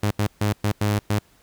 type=tone bursts at uneven times; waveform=sawtooth; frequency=103.83 Hz; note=G#2; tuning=in tune; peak=-15 dBFS; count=6; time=0.03-0.11 / 0.19-0.27 / 0.41-0.53 / 0.64-0.72 / 0.81-0.99 / 1.1-1.19 s; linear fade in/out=5 ms; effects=pink hiss -58 dBFS RMS until 1.42 s